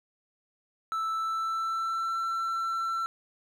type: tone with pitch glide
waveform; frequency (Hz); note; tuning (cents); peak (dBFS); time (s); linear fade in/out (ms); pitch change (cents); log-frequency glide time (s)
triangle; 1318.5 to 1343.9; E6 to E6; 0 to +33; -26; 0.92-3.06; 0; +33; 1.12-2.17
effects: none